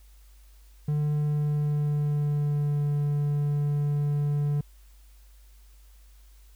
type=tone with pitch glide; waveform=triangle; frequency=148.8 to 145.65 Hz; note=D3 to D3; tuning=+23 to -14 cents; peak=-21 dBFS; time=0.88-4.61 s; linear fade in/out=5 ms; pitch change=-37 cents; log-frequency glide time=1.15-2.88 s; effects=added 50 Hz sine -50 dBFS peak until 6.55 s + white hiss -63 dBFS RMS until 6.55 s